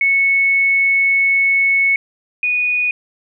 sine tone pair in turn, 2206 / 2470 Hz, C#7 / D#7, -9 / -13 cents, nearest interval major second, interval 196 cents, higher second, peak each -11 / -14 dBFS, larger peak first, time 0.01-1.96 / 2.43-2.91 s, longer first, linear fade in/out 2 ms, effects none

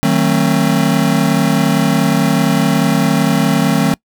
square chord, D# diminished seventh, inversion none, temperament just, 155.56 / 186.68 / 224 / 268.8 Hz, D#3 / F#3 / A3 / C4, 0 / +16 / +31 / +47 cents, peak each -17 dBFS, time 0.03-3.94 s, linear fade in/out 0 ms, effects noise-tail reverb RT60 0.1 s tail -25 dB re dry

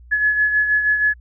sine beating tone pair, 1701 / 1707.3 Hz, G#6 / G#6, +41 / +47 cents, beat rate 6.3 Hz, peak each -15 / -24 dBFS, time 0.11-1.14 s, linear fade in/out 20 ms, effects added 60 Hz sine -41 dBFS peak until 1.2 s

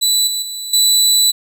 25% pulse tone with level steps, 3969 Hz, B7, 8 cents sharp, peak -8 / -14 / -20 / -6 dBFS, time 0.01-1.32 s, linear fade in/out 20 ms, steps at 0.27 / 0.42 / 0.73 s, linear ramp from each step 5 ms, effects none

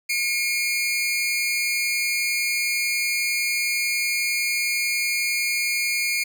sawtooth tone pair together, 2169 / 2400 Hz, C#7 / D7, -38 / +37 cents, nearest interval major second, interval 175 cents, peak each -21 dBFS, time 0.09-6.24 s, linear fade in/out 10 ms, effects none

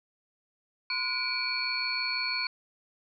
sine tone cluster, 1030 / 1449 / 2310 / 2436 / 4387 Hz, C6 / F#6 / D7 / D#7 / C#8, -28 / -37 / -29 / -37 / -19 cents, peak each -39 / -39 / -33 / -38 / -31 dBFS, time 0.9-2.47 s, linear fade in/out 2 ms, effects none

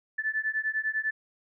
sine beating tone pair, 1744 / 1754 Hz, A6 / A6, -16 / -6 cents, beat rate 10 Hz, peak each -30 dBFS, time 0.18-1.11 s, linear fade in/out 10 ms, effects none

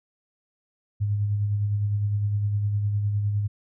sine tone with tremolo, 103 Hz, G#2, 14 cents flat, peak -20 dBFS, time 1-3.48 s, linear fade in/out 20 ms, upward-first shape sine, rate 9.8 Hz, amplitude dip 35%, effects none

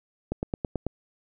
click train, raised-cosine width 2 ms, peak -14 dBFS, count 6, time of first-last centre 0.32-0.866 s, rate 9.15 Hz, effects none

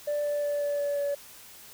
sine tone with pitch steps, 587.3 / 583.9 / 580.6 / 577.2 / 573.9 / 570.6 Hz, D5 / D5 / D5 / D5 / D5 / C#5, 0 / -10 / -20 / -30 / -40 / +50 cents, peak -24 dBFS, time 0.07-1.15 s, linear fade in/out 10 ms, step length 180 ms, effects tanh soft clip ceiling -24 dBFS + white hiss -49 dBFS RMS until 1.73 s

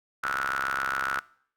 sawtooth ring-modulated tone, 67.3 Hz, C2, 49 cents sharp, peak -20 dBFS, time 0.23-1.2 s, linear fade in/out 10 ms, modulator 1390 Hz, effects noise-tail reverb RT60 0.6 s tail -22 dB re dry

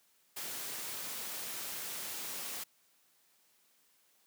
white noise, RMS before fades -41 dBFS, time 0.36-2.64 s, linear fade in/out 10 ms, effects white hiss -70 dBFS RMS until 4.26 s + high-pass 150 Hz 12 dB/octave

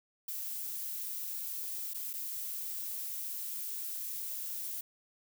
violet noise with dropouts, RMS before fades -39 dBFS, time 0.28-4.81 s, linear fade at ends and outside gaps 5 ms, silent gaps 1.936-1.944 / 2.132-2.136 s, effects none

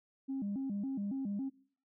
sine tone with vibrato, 233.1 Hz, A#3, in tune, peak -33 dBFS, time 0.28-1.5 s, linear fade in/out 20 ms, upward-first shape square, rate 3.6 Hz, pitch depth 250 cents each way, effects noise-tail reverb RT60 0.5 s tail -21 dB re dry + tanh soft clip ceiling -31 dBFS

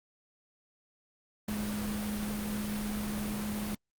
sine tone in noise, 209.3 Hz, G#3, 14 cents sharp, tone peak -33 dBFS, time 1.48-3.75 s, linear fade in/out 5 ms, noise pink, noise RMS -39 dBFS, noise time 1.48-3.75 s, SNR +3 dB, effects Opus 32 kbps

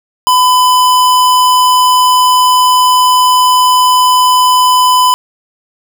square tone, 1005 Hz, B5, 30 cents sharp, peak -6 dBFS, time 0.27-5.14 s, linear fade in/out 0 ms, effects none

